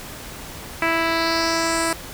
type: tone with low-pass filter sweep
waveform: 10% pulse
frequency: 329.6 Hz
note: E4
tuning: in tune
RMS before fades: -21 dBFS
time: 0.82-1.93 s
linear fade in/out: 2 ms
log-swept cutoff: 2500 to 9800 Hz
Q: 2.8
effects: pink hiss -36 dBFS RMS until 2.13 s